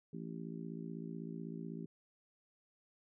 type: harmonic tone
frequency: 56 Hz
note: A1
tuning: 31 cents sharp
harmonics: 3 / 4 / 5 / 6 / 7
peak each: -45 / -47 / -50 / -53 / -52 dBFS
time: 0.13-1.86 s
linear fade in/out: 5 ms
effects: none